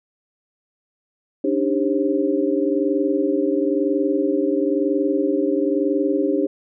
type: tone cluster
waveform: sine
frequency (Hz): 285.1 / 306.1 / 397.4 / 534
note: C#4 / D#4 / G4 / C5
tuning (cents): +49 / -28 / +24 / +35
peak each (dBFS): -22 / -22 / -22 / -25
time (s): 1.44-6.47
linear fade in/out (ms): 5
effects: none